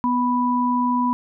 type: tone pair together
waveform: sine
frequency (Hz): 246.8 / 987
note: B3 / B5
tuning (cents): -1 / -1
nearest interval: 2 octaves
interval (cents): 2400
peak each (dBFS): -20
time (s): 0.04-1.13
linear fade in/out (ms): 0
effects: none